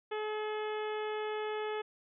harmonic tone, 427.2 Hz, G#4, 49 cents sharp, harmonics 1 / 2 / 3 / 4 / 5 / 6 / 7 / 8, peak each -35 / -41 / -45 / -47 / -49 / -51 / -52 / -53 dBFS, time 0.11-1.82 s, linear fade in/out 10 ms, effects none

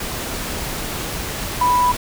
sine tone in noise, 987.8 Hz, B5, in tune, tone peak -13 dBFS, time 1.61-1.92 s, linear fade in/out 5 ms, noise pink, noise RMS -26 dBFS, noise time 0-1.97 s, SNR +10 dB, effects none

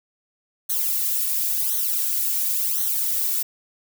violet noise with flanger, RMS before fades -23 dBFS, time 0.69-3.43 s, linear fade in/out 10 ms, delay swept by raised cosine 0.4 to 2.5 ms, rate 0.94 Hz, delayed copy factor -0.95, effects none

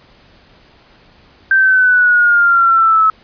sine exponential sweep, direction down, 1568 to 1292 Hz, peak -7 dBFS, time 1.51-3.1 s, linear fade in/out 2 ms, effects pink hiss -47 dBFS RMS until 3.23 s + resampled to 11025 Hz

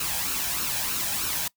white noise with flanger, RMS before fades -28 dBFS, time 0-1.48 s, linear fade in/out 5 ms, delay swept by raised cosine 0.72 to 1.26 ms, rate 3.2 Hz, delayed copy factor +0.55, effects noise-tail reverb RT60 0.1 s tail -22 dB re dry

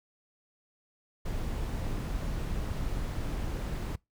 brown noise, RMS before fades -33 dBFS, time 1.25-3.96 s, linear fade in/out 10 ms, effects noise-tail reverb RT60 0.2 s tail -24 dB re dry

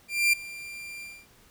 40% pulse tone with ADSR envelope, 2378 Hz, D7, 21 cents sharp, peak -17 dBFS, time 0.08-1.27 s, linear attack 250 ms, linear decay 7 ms, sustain -20 dB, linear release 250 ms, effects pink hiss -58 dBFS RMS until 1.5 s

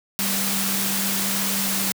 sine tone in noise, 196 Hz, G3, in tune, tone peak -28 dBFS, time 0.19-1.92 s, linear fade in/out 0 ms, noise white, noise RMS -24 dBFS, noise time 0.19-1.92 s, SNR -7 dB, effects high-pass 100 Hz 12 dB/octave

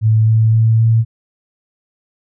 sine tone with pitch steps, 110 / 111.09 / 112.18 / 113.29 Hz, A2 / A2 / A2 / A#2, 0 / +17 / +34 / -49 cents, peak -8 dBFS, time 0.01-1.05 s, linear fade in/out 50 ms, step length 260 ms, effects none

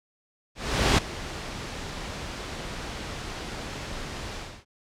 pink noise with ADSR envelope, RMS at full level -19 dBFS, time 0.55-4.65 s, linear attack 430 ms, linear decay 10 ms, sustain -16 dB, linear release 290 ms, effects low-pass 6000 Hz 12 dB/octave

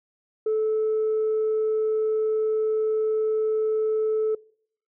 sine tone, 435.3 Hz, A4, 19 cents flat, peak -19 dBFS, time 0.46-4.35 s, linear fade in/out 5 ms, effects noise-tail reverb RT60 0.6 s tail -25 dB re dry + tanh soft clip ceiling -18 dBFS

